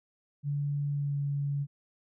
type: tone with pitch glide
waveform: sine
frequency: 143.8 to 142.07 Hz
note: D3 to C#3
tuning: -36 to +43 cents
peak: -28 dBFS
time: 0.43-1.67 s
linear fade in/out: 50 ms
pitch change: -21 cents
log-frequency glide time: 0.9-1.18 s
effects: none